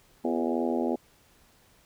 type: harmonic tone with a mistuned harmonic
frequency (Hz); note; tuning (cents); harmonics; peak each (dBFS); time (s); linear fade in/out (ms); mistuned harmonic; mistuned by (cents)
82.41; E2; 0; 3 / 4 / 5 / 6 / 7 / 8 / 9 / 10; -29 / -31 / -33 / -35 / -36 / -37 / -38 / -39; 0.24-0.96; 10; 4; +47
effects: pink hiss -61 dBFS RMS until 1.85 s